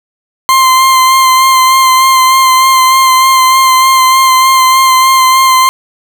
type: tone with vibrato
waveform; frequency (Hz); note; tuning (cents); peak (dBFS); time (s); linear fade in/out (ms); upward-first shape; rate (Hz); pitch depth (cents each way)
40% pulse; 1046.5; C6; 0; -3; 0.49-5.69; 0; sine; 3.3; 20
effects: none